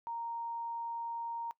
sine tone, 930 Hz, A#5, 4 cents flat, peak -36 dBFS, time 0.07-1.51 s, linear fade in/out 0 ms, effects noise-tail reverb RT60 0.1 s tail -20 dB re dry

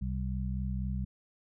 harmonic tone, 64.1 Hz, C2, 35 cents flat, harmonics 1 / 2 / 3, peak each -33 / -37 / -37 dBFS, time 0.01-1.05 s, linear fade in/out 10 ms, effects none

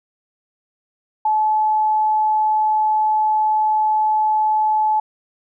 sine tone, 861 Hz, A5, 38 cents flat, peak -14 dBFS, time 1.25-5 s, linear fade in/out 5 ms, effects none

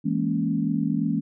sine chord, A# half-diminished seventh, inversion second, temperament equal, 164.81 / 207.7 / 233.1 / 277.2 Hz, E3 / G#3 / A#3 / C#4, 0 / 0 / 0 / 0 cents, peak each -27 dBFS, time 0.04-1.21 s, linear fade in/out 20 ms, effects none

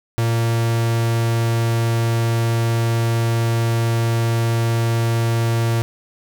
45% pulse tone, 115.5 Hz, A#2, 16 cents flat, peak -16 dBFS, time 0.18-5.82 s, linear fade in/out 0 ms, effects none

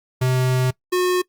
square tone pair in turn, 128.2 / 362.6 Hz, C3 / F#4, -35 / -35 cents, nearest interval octave + tritone, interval 1800 cents, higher second, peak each -17 dBFS, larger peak neither, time 0.21-0.71 / 0.92-1.22 s, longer first, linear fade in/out 10 ms, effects noise-tail reverb RT60 0.1 s tail -21 dB re dry + Opus 48 kbps

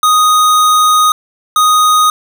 square tone pair in turn, 1244.5 / 1244.5 Hz, D#6 / D#6, 0 / 0 cents, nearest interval unison, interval 0 cents, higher neither, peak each -7 / -7 dBFS, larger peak neither, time 0.03-1.12 / 1.56-2.1 s, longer first, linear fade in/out 2 ms, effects none

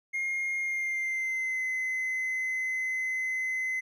triangle tone with pitch glide, 2133 to 2044 Hz, C7 to C7, +33 to -41 cents, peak -26 dBFS, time 0.13-3.81 s, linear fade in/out 20 ms, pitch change -74 cents, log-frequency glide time 0.6-1.64 s, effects tanh soft clip ceiling -22 dBFS

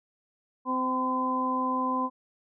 harmonic tone with a mistuned harmonic, 258.1 Hz, C4, 23 cents flat, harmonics 1 / 2 / 3 / 4, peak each -30 / -36 / -38 / -27 dBFS, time 0.65-2.1 s, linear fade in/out 50 ms, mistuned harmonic 4, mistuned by -21 cents, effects none

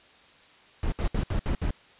brown noise bursts, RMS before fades -26 dBFS, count 6, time 0.83-1.707 s, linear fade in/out 2 ms, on 92 ms, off 65 ms, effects white hiss -55 dBFS RMS until 1.99 s + resampled to 8000 Hz

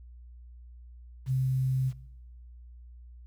sine tone with quantisation, 130.81 Hz, C3, in tune, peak -24 dBFS, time 1.26-1.93 s, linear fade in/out 50 ms, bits 9, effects noise-tail reverb RT60 1.0 s tail -21 dB re dry + added 60 Hz sine -46 dBFS peak until 3.26 s

